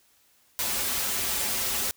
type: noise with comb filter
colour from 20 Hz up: white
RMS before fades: -28 dBFS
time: 0.59-1.91 s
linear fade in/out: 0 ms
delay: 6.5 ms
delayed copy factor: -0.7
effects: white hiss -63 dBFS RMS until 1.96 s